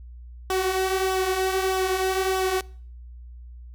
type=tone with flanger; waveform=sawtooth; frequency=377.4 Hz; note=F#4; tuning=34 cents sharp; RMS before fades=-24 dBFS; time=0.5-2.61 s; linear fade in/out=2 ms; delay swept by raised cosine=0.44 to 6.24 ms; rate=1.6 Hz; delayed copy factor=-0.5; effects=noise-tail reverb RT60 0.5 s tail -24 dB re dry + added 60 Hz sine -39 dBFS peak until 3.74 s